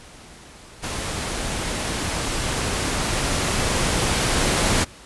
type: noise with level ramp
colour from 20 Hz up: pink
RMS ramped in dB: -28 to -19 dBFS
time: 0.82-4.85 s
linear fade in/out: 20 ms
effects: pink hiss -44 dBFS RMS until 5.05 s + resampled to 24000 Hz